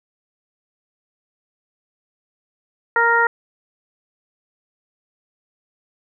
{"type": "harmonic tone", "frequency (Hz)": 466.2, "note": "A#4", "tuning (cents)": 0, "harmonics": [1, 2, 3, 4], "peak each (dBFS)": [-22, -18, -17, -19], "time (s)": [2.96, 3.27], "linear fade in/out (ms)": 2, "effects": []}